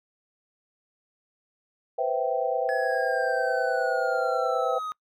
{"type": "chord", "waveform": "sine", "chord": "C major seventh", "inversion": "third", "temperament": "equal with one note detuned", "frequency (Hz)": [493.9, 523.3, 659.3, 776.3], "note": ["B4", "C5", "E5", "G5"], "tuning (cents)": [0, 0, 0, -17], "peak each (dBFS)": -29, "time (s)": [1.98, 4.79], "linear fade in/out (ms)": 10}
{"type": "linear sweep", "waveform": "triangle", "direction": "down", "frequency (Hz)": [1700, 1244.5], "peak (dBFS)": -28, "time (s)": [2.69, 4.92], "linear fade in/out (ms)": 0}
{"effects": ["noise-tail reverb RT60 0.1 s tail -24 dB re dry"]}